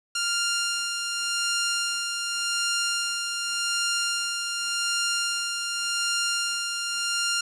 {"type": "tone with tremolo", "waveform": "10% pulse", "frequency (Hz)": 1396.9, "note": "F6", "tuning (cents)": 0, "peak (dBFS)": -15, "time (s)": [0.15, 7.41], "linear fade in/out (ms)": 5, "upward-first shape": "sine", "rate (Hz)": 0.87, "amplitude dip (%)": 40, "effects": ["resampled to 22050 Hz", "8-bit"]}